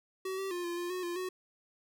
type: tone with pitch steps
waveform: square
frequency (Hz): 378.6 / 386.8 / 352.8 / 345.7 / 350.2 / 366.1 / 347.5 / 369.2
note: F#4 / G4 / F4 / F4 / F4 / F#4 / F4 / F#4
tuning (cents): +40 / -23 / +18 / -18 / +5 / -18 / -9 / -4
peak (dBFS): -35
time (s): 0.25-1.29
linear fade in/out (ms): 5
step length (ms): 130
effects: none